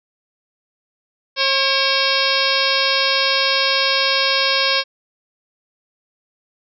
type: harmonic tone with a mistuned harmonic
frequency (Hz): 540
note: C#5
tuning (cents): -45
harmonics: 1 / 2 / 3 / 4 / 5 / 6 / 7 / 8 / 9 / 10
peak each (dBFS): -24 / -24 / -24 / -24 / -24 / -24 / -24 / -24 / -24 / -24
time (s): 1.36-4.84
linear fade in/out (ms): 50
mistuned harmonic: 4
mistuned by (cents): +81
effects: none